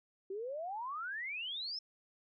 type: exponential sweep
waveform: sine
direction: up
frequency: 372.3 to 5390 Hz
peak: -38 dBFS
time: 0.3-1.79 s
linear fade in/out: 5 ms
effects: none